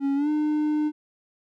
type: tone with pitch glide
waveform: triangle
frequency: 277.2 to 302.3 Hz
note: C#4 to D#4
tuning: 0 to -50 cents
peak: -19 dBFS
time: 0-0.92 s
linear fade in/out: 50 ms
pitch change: +150 cents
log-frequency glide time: 0.15-0.29 s
effects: none